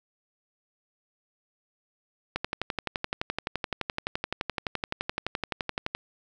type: click train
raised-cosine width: 0.3 ms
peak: -12 dBFS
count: 43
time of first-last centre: 2.36-5.95 s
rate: 11.7 Hz
effects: none